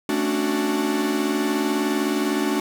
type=chord; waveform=45% pulse; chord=D major seventh; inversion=second; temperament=equal with one note detuned; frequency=220 / 274 / 293.7 / 370 Hz; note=A3 / C#4 / D4 / F#4; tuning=0 / -20 / 0 / 0 cents; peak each=-27 / -29 / -24 / -26 dBFS; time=0.09-2.6 s; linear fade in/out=2 ms; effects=none